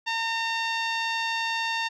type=tone with low-pass filter; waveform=10% pulse; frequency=911 Hz; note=A#5; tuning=40 cents flat; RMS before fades=-28 dBFS; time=0.06-1.89 s; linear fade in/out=20 ms; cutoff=4200 Hz; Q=0.68; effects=none